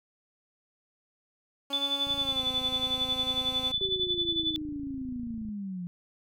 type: tone with pitch glide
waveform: 15% pulse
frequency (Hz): 279.4 to 257.7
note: C#4 to C4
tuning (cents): +14 to -26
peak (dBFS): -30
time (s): 1.7-3.72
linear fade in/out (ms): 5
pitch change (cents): -140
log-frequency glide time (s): 2.18-2.44
type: tone with tremolo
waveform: sine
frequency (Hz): 3486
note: A7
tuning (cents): -17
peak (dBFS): -24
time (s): 1.73-4.56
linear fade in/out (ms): 0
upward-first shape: sine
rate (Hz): 11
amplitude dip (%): 75
type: click train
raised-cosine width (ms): 5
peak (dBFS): -33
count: 95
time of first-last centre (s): 2.07-5.488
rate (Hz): 27.5
type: linear sweep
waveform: sine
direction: down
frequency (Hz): 388.8 to 172.4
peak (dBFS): -33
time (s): 3.81-5.87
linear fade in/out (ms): 0
effects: none